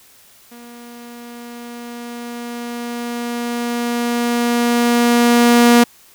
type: tone with level ramp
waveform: sawtooth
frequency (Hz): 238.4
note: A#3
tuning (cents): +39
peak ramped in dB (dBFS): -33 to -3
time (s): 0.51-5.84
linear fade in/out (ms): 10
effects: white hiss -48 dBFS RMS until 6.14 s